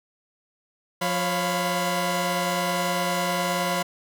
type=tone cluster; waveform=sawtooth; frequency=177.2 / 550 / 699 / 999 Hz; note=F3 / C#5 / F5 / B5; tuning=+25 / -14 / +1 / +20 cents; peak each=-25 dBFS; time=1.01-3.83 s; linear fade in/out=10 ms; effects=none